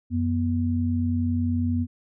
sine tone pair together, 91 / 242.9 Hz, F#2 / B3, -28 / -29 cents, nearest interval octave + perfect fourth, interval 1699 cents, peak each -24 / -24 dBFS, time 0.1-1.87 s, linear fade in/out 50 ms, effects none

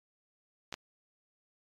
clicks, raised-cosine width 0.2 ms, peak -20 dBFS, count 2, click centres 0.726 / 0.741 s, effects MP3 96 kbps

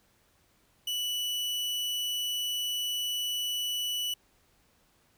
40% pulse tone, 2960 Hz, F#7, in tune, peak -29 dBFS, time 0.87-4.14 s, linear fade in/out 5 ms, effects pink hiss -67 dBFS RMS until 5.17 s

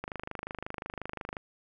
click train, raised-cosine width 0.5 ms, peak -21 dBFS, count 35, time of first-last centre 0.04-1.368 s, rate 25.6 Hz, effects none

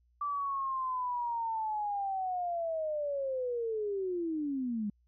sine linear sweep, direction down, 1169 to 200 Hz, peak -31 dBFS, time 0.21-4.9 s, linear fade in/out 5 ms, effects added 60 Hz sine -66 dBFS peak until 5.07 s

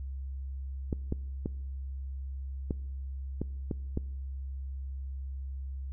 clicks, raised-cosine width 3 ms, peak -18 dBFS, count 7, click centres 0.928 / 1.124 / 1.459 / 2.708 / 3.416 / 3.712 / 3.974 s, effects noise-tail reverb RT60 0.9 s tail -23 dB re dry + added 67 Hz sine -35 dBFS peak until 5.92 s

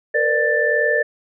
sine tone cluster, 462.6 / 504 / 592 / 1768 Hz, A#4 / B4 / D5 / A6, -13 / +35 / +14 / +8 cents, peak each -21 / -25 / -21 / -18 dBFS, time 0.14-1.03 s, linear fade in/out 10 ms, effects none

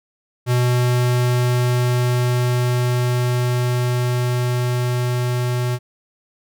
square tone with level ramp, 123.47 Hz, B2, in tune, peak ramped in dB -15 to -19 dBFS, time 0.46-5.79 s, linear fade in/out 50 ms, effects none

